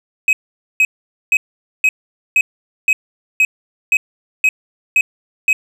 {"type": "tone bursts", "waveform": "triangle", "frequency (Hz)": 2539, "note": "D#7", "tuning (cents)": 34, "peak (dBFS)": -7, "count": 11, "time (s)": [0.28, 5.53], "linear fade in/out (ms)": 2, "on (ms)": 50, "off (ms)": 470, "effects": []}